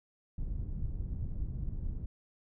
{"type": "low-pass noise", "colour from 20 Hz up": "pink", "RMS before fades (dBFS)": -36, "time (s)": [0.38, 2.06], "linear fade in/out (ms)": 5, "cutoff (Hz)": 110, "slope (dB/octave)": 12, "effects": []}